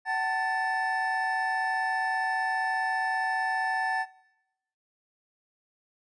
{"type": "tone cluster", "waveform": "triangle", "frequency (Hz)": [755, 890, 1758], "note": ["F#5", "A5", "A6"], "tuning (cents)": [35, 20, -2], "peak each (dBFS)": [-29, -31, -27], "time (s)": [0.05, 4.06], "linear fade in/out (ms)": 50, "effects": ["noise-tail reverb RT60 0.9 s tail -20 dB re dry", "resampled to 22050 Hz"]}